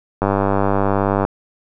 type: click train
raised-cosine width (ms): 1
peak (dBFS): -3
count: 103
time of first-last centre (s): 0.22-1.25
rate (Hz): 99
effects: none